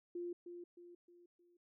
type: tone with echo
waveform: sine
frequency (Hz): 349.2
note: F4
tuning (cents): 0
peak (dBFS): -40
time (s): 0.15-0.33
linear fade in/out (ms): 5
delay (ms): 310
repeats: 4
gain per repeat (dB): -7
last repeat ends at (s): 1.57
effects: none